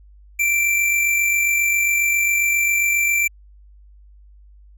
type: tone with amplitude modulation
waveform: square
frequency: 2349 Hz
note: D7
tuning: in tune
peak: -15 dBFS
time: 0.39-3.28 s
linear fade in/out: 10 ms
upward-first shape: sine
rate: 47.4 Hz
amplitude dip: 35%
effects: added 50 Hz sine -44 dBFS peak until 4.77 s

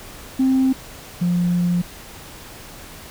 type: tone pair in turn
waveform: sine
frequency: 262.8 / 175.91 Hz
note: C4 / F3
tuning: +8 / +13 cents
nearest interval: perfect fifth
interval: 695 cents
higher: first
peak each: -12 / -15 dBFS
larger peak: first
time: 0.39-0.73 / 1.21-1.82 s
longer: second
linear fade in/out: 10 ms
effects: tanh soft clip ceiling -11 dBFS + pink hiss -39 dBFS RMS until 3.1 s

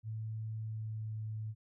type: tone with pitch glide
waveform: sine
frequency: 110 to 108.86 Hz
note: A2 to A2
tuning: 0 to -18 cents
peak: -37 dBFS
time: 0.03-1.55 s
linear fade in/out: 50 ms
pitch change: -18 cents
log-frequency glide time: 0.59-1.17 s
effects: none

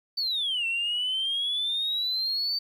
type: exponential two-way sweep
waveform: sine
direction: down then up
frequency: 4600 to 2686 to 4600 Hz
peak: -24 dBFS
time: 0.17-2.59 s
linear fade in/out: 10 ms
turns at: 0.66 s
effects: tanh soft clip ceiling -22 dBFS + 10-bit

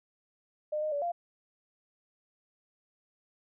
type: tone with pitch steps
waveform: sine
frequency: 606 / 615 / 575 / 693 Hz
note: D#5 / D#5 / D5 / F5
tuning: -46 / -20 / -37 / -14 cents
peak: -29 dBFS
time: 0.72-1.12 s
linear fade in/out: 10 ms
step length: 100 ms
effects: none

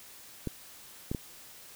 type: clicks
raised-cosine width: 3 ms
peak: -19 dBFS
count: 3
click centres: 0.473 / 1.115 / 1.148 s
effects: white hiss -51 dBFS RMS until 1.75 s

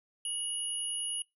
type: tone pair together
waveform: sine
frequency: 2917 / 10395 Hz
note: F#7 / E9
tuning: -25 / -25 cents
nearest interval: octave + minor seventh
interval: 2200 cents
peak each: -38 / -34 dBFS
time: 0.25-1.22 s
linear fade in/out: 2 ms
effects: noise-tail reverb RT60 0.2 s tail -24 dB re dry

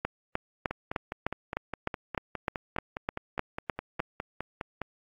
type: two click trains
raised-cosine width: 0.5 ms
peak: -18 / -13 dBFS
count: 21 / 14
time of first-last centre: 0.71-4.817 / 0.05-4.001 s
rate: 4.87 / 3.29 Hz
effects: AAC 48 kbps

